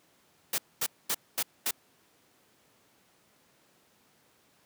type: noise bursts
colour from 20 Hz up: white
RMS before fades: -29 dBFS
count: 5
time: 0.53-1.71 s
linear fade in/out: 5 ms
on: 52 ms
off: 230 ms
effects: pink hiss -65 dBFS RMS until 4.65 s + high-pass 150 Hz 12 dB/octave